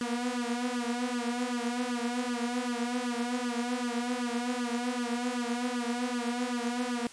sawtooth tone with flanger, 242.8 Hz, B3, 29 cents flat, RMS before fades -32 dBFS, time 0.01-7.07 s, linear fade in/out 2 ms, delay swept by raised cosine 0.62 to 5.52 ms, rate 2.6 Hz, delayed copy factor +0.95, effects white hiss -50 dBFS RMS until 7.12 s + resampled to 22050 Hz

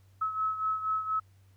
sine beating tone pair, 1290 / 1294.2 Hz, E6 / E6, -38 / -32 cents, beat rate 4.2 Hz, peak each -29 / -35 dBFS, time 0.21-1.2 s, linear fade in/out 10 ms, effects added 96 Hz sine -57 dBFS peak until 1.56 s + pink hiss -70 dBFS RMS until 1.56 s

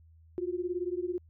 sine beating tone pair, 349.2 / 367.2 Hz, F4 / F#4, 0 / -13 cents, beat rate 18 Hz, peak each -33 / -34 dBFS, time 0.38-1.18 s, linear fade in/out 0 ms, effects added 81 Hz sine -55 dBFS peak until 1.29 s

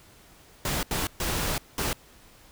pink noise bursts at uneven times, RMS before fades -28 dBFS, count 4, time 0.65-0.83 / 0.91-1.07 / 1.2-1.58 / 1.78-1.93 s, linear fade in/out 2 ms, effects pink hiss -54 dBFS RMS until 2.51 s

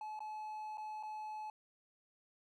triangle tone with dropouts, 858 Hz, A5, 44 cents flat, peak -40 dBFS, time 0.01-1.5 s, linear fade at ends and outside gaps 2 ms, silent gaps 0.192-0.204 / 0.773-0.78 / 1.028-1.033 s, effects none

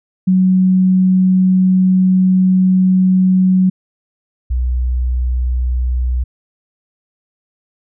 sine tone pair in turn, 186 / 62.07 Hz, F#3 / B1, +9 / +9 cents, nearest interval octave + perfect fifth, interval 1900 cents, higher first, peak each -8 / -13 dBFS, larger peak first, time 0.27-3.7 / 4.5-6.24 s, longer first, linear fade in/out 10 ms, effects none

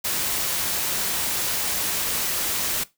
white noise, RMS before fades -25 dBFS, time 0.04-2.84 s, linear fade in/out 10 ms, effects noise-tail reverb RT60 0.2 s tail -18 dB re dry

